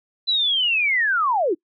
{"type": "linear sweep", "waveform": "sine", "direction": "down", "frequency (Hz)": [4026, 290.6], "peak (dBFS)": -17, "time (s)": [0.27, 1.55], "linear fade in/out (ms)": 20, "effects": ["noise-tail reverb RT60 0.1 s tail -25 dB re dry"]}